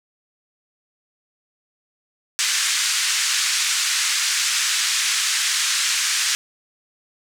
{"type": "band-pass noise", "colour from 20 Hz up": "white", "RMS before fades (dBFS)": -21, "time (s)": [2.39, 6.35], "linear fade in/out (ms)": 0, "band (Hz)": [1400, 7900], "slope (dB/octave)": 24, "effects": []}